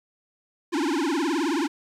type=tone with vibrato; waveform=square; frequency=311.3 Hz; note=D#4; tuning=1 cent sharp; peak=-23 dBFS; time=0.72-1.68 s; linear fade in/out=20 ms; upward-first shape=triangle; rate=19 Hz; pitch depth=280 cents each way; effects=low-pass 8000 Hz 12 dB/octave + 10-bit